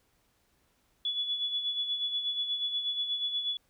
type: tone with tremolo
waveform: sine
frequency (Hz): 3417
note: G#7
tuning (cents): +49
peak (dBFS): -27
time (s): 1.05-3.57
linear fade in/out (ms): 2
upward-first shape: sine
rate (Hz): 8.3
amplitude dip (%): 55
effects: pink hiss -71 dBFS RMS until 3.69 s